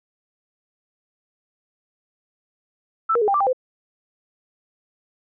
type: tone with pitch steps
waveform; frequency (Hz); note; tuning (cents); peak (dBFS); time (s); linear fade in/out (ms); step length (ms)
sine; 1322 / 473.6 / 421.6 / 793 / 1174 / 793 / 513; E6 / A#4 / G#4 / G5 / D6 / G5 / C5; +5 / +27 / +26 / +20 / -1 / +20 / -34; -16; 3.09-3.531; 10; 63
effects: none